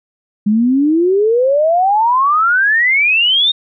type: exponential sweep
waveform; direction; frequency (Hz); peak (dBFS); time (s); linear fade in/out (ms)
sine; up; 202.8 to 3729; -9; 0.46-3.52; 10
effects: none